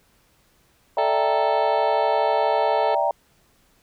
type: chord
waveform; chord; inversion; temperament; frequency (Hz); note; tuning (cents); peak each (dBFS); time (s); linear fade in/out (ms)
sine; E half-diminished seventh; third; equal; 587.3 / 659.3 / 784 / 932.3; D5 / E5 / G5 / Bb5; 0 / 0 / 0 / 0; -24; 0.97-3.11; 2
type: harmonic tone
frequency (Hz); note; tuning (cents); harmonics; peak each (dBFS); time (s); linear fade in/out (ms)
440; A4; 0; 1 / 2 / 3 / 4 / 5 / 6 / 7 / 8 / 9 / 10; -26 / -32 / -36 / -38 / -40 / -42 / -43 / -44 / -45 / -46; 0.98-2.95; 5
effects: pink hiss -61 dBFS RMS until 3.82 s